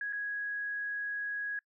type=tone with dropouts; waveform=sine; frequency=1661.2 Hz; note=G#6; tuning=in tune; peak=-33 dBFS; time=0.01-1.59 s; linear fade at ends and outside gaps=2 ms; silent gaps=0.126-0.131 s; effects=noise-tail reverb RT60 0.1 s tail -26 dB re dry